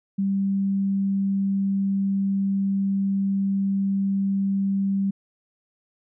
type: tone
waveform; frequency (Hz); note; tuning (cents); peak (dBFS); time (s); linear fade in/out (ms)
sine; 196; G3; 0; -20; 0.18-5.11; 10
effects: none